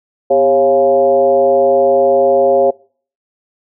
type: tone with frequency modulation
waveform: sine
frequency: 546 Hz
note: C#5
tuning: 26 cents flat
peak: -7 dBFS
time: 0.3-2.71 s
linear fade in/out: 10 ms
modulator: 148 Hz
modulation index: 0.99
effects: noise-tail reverb RT60 0.5 s tail -26 dB re dry

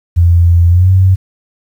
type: tone with pitch glide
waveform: sine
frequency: 85.8 to 94.11 Hz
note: F2 to F#2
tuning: -30 to +30 cents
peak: -4 dBFS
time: 0.16-1.16 s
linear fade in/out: 20 ms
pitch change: +160 cents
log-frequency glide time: 0.69-0.9 s
effects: 7-bit

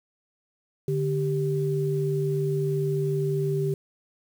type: tone pair together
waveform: sine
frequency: 146.83 / 392 Hz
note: D3 / G4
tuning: 0 / 0 cents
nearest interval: octave + perfect fourth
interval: 1700 cents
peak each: -25 / -26 dBFS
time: 0.88-3.74 s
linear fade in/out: 2 ms
effects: 8-bit

